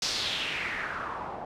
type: noise with low-pass filter sweep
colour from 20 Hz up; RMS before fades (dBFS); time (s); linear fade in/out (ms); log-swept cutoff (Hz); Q
white; -33; 0.02-1.45; 2; 5300 to 720; 3.3
effects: none